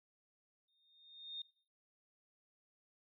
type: tone with exponential growth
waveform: sine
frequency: 3671 Hz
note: A#7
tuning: 27 cents flat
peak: -40 dBFS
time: 0.68-1.42 s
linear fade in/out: 5 ms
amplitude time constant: 160 ms
effects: noise-tail reverb RT60 0.5 s tail -20 dB re dry